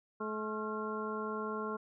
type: harmonic tone with a mistuned harmonic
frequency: 215 Hz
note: A3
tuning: 40 cents flat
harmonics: 1 / 2 / 3 / 4 / 5 / 6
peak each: -41 / -39 / -48 / -49 / -41 / -43 dBFS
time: 0.2-1.77 s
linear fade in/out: 10 ms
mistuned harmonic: 6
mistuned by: +110 cents
effects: none